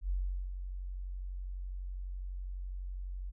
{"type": "tone with ADSR envelope", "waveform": "sine", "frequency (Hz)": 46, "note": "F#1", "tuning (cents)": -9, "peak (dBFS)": -29, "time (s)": [0.01, 3.32], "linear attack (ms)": 84, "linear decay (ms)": 410, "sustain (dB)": -8, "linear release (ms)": 31, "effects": []}